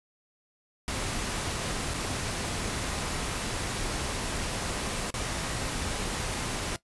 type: noise with dropouts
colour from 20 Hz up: pink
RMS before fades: -32 dBFS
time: 0.88-6.76 s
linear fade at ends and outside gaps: 0 ms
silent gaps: 1.938-1.942 / 5.104-5.141 s
effects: noise-tail reverb RT60 0.1 s tail -17 dB re dry + resampled to 24000 Hz